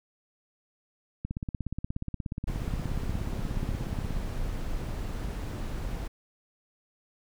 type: click train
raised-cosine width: 5 ms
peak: -20 dBFS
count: 50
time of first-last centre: 1.25-4.167 s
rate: 16.8 Hz
type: noise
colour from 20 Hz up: brown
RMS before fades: -33 dBFS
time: 2.47-6.08 s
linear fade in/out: 10 ms
effects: none